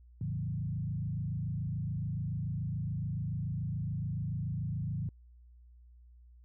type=tone with frequency modulation; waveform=sine; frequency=130.81 Hz; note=C3; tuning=in tune; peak=-32 dBFS; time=0.21-5.09 s; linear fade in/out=2 ms; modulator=27 Hz; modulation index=1.5; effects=added 60 Hz sine -54 dBFS peak until 6.44 s